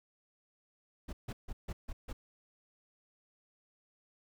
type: noise bursts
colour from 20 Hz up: brown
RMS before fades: -39 dBFS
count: 6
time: 1.08-2.13 s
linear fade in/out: 10 ms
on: 50 ms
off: 150 ms
effects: none